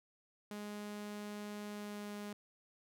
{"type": "tone with pitch glide", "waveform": "sawtooth", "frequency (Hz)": [207.7, 206.4], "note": ["G#3", "G#3"], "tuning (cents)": [0, -10], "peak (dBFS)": -39, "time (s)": [0.51, 2.33], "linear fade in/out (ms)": 2, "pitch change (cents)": -10, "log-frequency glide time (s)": [1.67, 2.12], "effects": []}